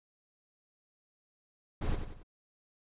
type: noise with echo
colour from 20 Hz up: brown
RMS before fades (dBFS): -31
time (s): 1.81-1.96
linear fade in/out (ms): 10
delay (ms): 91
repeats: 3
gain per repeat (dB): -7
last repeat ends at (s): 2.233
effects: resampled to 8000 Hz